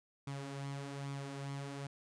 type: tone with flanger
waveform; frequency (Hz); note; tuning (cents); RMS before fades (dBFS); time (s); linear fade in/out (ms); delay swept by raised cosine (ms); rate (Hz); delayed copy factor
sawtooth; 139.4; C#3; +10; -43; 0.27-1.87; 5; 0.85 to 6.25; 1.2; +0.5
effects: resampled to 22050 Hz